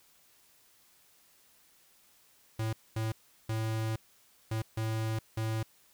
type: tone bursts at uneven times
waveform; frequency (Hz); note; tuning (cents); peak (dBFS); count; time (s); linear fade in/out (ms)
square; 110.9; A2; +14; -31; 6; 2.59-2.73 / 2.96-3.12 / 3.49-3.96 / 4.51-4.62 / 4.77-5.19 / 5.37-5.63; 5
effects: white hiss -64 dBFS RMS until 5.93 s